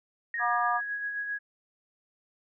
sine tone with exponential decay, 1864.7 Hz, A#6, in tune, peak -29 dBFS, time 0.34-1.03 s, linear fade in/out 2 ms, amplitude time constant 150 ms
sine tone with tremolo, 1661.2 Hz, G#6, in tune, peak -29 dBFS, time 0.37-1.39 s, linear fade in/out 20 ms, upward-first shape sine, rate 7.6 Hz, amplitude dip 40%
harmonic tone, 240.2 Hz, B3, 48 cents flat, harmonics 3 / 4 / 5, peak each -29 / -31 / -28 dBFS, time 0.39-0.81 s, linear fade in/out 50 ms
effects none

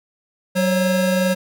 square tone pair together, 188.12 / 542 Hz, F#3 / C#5, +29 / -39 cents, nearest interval octave + tritone, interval 1832 cents, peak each -19 / -20 dBFS, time 0.55-1.35 s, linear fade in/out 20 ms, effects none

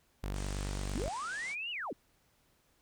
sawtooth tone, 48.83 Hz, G1, 6 cents flat, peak -31 dBFS, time 0.23-1.09 s, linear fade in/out 10 ms
white low-pass noise, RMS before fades -49 dBFS, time 0.33-1.56 s, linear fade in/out 50 ms, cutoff 9300 Hz, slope 96 dB/octave
sine linear two-way sweep, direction up then down, 190.8 to 2960 to 190.8 Hz, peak -36 dBFS, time 0.95-1.93 s, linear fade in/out 2 ms, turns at 1.71 s
effects pink hiss -71 dBFS RMS until 2.81 s

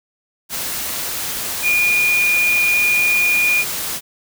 sine tone in noise, 2433 Hz, D#7, 39 cents flat, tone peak -13 dBFS, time 1.62-3.65 s, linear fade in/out 50 ms, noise white, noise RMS -24 dBFS, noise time 0.49-4.01 s, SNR +8 dB, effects none

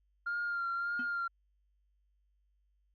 sine tone with vibrato, 1396.9 Hz, F6, in tune, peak -31 dBFS, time 0.26-1.28 s, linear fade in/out 10 ms, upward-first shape sine, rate 1.7 Hz, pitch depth 28 cents each way
triangle tone with exponential decay, 246.9 Hz, B3, in tune, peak -33 dBFS, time 0.99-1.1 s, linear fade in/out 5 ms, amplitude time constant 23 ms
effects tanh soft clip ceiling -29 dBFS + added 50 Hz sine -70 dBFS peak until 2.94 s

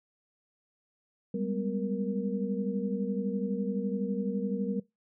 sine tone cluster, 194.9 / 206.8 / 248.3 / 469.6 Hz, G3 / G#3 / B3 / A#4, -10 / -7 / +9 / +13 cents, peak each -32 / -35 / -37 / -35 dBFS, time 1.34-4.8 s, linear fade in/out 5 ms, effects noise-tail reverb RT60 0.2 s tail -22 dB re dry

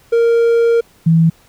triangle / sine tone pair in turn, 465.1 / 163.96 Hz, A#4 / E3, -4 / -9 cents, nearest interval octave + tritone, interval 1805 cents, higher first, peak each -7 dBFS, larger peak neither, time 0.12-0.81 / 1.06-1.3 s, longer first, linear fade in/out 10 ms, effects pink hiss -50 dBFS RMS until 1.48 s

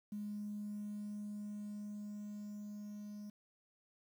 triangle tone with level ramp, 207.7 Hz, G#3, in tune, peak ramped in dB -36 to -43 dBFS, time 0.12-3.3 s, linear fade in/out 5 ms, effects tanh soft clip ceiling -38 dBFS + 11-bit

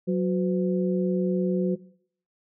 sine tone cluster, 184.7 / 364.8 / 508 Hz, F#3 / F#4 / B4, -3 / -24 / +49 cents, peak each -23 / -27 / -31 dBFS, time 0.07-1.76 s, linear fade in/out 20 ms, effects noise-tail reverb RT60 0.6 s tail -19 dB re dry

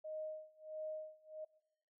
sine tone with tremolo, 622.3 Hz, D#5, in tune, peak -40 dBFS, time 0.04-1.45 s, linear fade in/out 10 ms, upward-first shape sine, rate 1.5 Hz, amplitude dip 95%, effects noise-tail reverb RT60 0.9 s tail -22 dB re dry

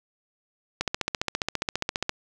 click train, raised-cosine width 0.2 ms, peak -8 dBFS, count 20, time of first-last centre 0.81-2.094 s, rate 14.8 Hz, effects none

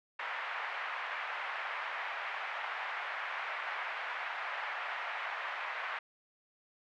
white band-pass noise, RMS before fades -39 dBFS, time 0.19-5.99 s, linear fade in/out 5 ms, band 710 to 2200 Hz, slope 24 dB/octave, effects none

